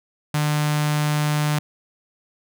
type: tone with notch filter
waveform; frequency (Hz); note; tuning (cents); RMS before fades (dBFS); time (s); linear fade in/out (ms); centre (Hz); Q
sawtooth; 150; D3; +37; -21; 0.34-1.59; 5; 390; 0.85
effects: none